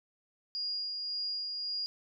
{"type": "tone with tremolo", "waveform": "sine", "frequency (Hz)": 4849, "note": "D#8", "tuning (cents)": -45, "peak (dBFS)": -32, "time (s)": [0.55, 1.86], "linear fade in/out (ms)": 0, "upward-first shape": "sine", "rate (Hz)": 1.8, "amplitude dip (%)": 30, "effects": []}